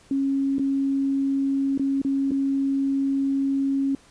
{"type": "tone with dropouts", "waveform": "sine", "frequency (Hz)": 273.7, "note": "C#4", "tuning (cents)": -22, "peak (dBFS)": -20, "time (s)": [0.11, 3.95], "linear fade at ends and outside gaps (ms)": 2, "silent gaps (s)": [[0.584, 0.594], [1.777, 1.795], [2.017, 2.048], [2.309, 2.316]], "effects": ["pink hiss -54 dBFS RMS until 4.1 s", "resampled to 22050 Hz"]}